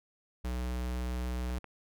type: tone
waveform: square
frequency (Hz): 61.74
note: B1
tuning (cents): 0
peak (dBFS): -33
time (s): 0.44-1.59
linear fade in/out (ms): 10
type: clicks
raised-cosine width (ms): 0.5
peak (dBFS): -33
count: 2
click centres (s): 1.502 / 1.643
effects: none